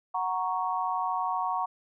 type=chord; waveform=sine; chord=F# major; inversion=none; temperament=equal with one note detuned; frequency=740 / 936.1 / 1108.7 Hz; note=F#5 / A#5 / C#6; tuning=0 / +7 / 0 cents; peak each=-31 dBFS; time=0.14-1.66 s; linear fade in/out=10 ms; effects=none